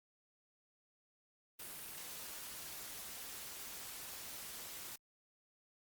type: noise with amplitude modulation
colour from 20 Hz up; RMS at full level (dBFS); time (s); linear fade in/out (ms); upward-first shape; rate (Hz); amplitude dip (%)
white; -45; 1.59-4.96; 5; sine; 280; 65
effects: Opus 32 kbps